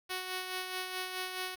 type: tone with tremolo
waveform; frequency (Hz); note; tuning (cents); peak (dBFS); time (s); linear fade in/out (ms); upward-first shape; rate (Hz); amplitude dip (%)
5% pulse; 370; F#4; 0; -23; 0.09-1.56; 20; sine; 4.7; 45
effects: 10-bit